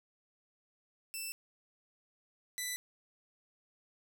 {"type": "tone pair in turn", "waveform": "10% pulse", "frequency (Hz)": [2661, 1989.2], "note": ["E7", "B6"], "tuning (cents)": [16, 12], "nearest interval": "perfect fourth", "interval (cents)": 504, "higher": "first", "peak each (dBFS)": [-30, -27], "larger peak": "second", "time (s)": [[1.14, 1.32], [2.58, 2.76]], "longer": "neither", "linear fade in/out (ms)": 0, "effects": []}